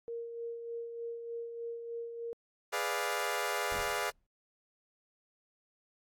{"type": "tone with tremolo", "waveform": "sine", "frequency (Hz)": 466.2, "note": "A#4", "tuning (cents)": 0, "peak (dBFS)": -36, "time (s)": [0.08, 2.33], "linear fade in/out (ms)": 0, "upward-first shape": "sine", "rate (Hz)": 3.3, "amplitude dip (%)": 45}
{"type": "chord", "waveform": "15% pulse", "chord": "G# diminished seventh", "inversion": "none", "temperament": "equal", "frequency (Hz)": [415.3, 493.9, 587.3, 698.5], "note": ["G#4", "B4", "D5", "F5"], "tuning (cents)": [0, 0, 0, 0], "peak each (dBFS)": -31, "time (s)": [2.72, 4.11], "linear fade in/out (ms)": 20}
{"type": "noise with exponential decay", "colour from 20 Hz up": "brown", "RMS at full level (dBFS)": -39, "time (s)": [3.71, 4.27], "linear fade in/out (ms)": 5, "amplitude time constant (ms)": 120}
{"effects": ["AAC 64 kbps"]}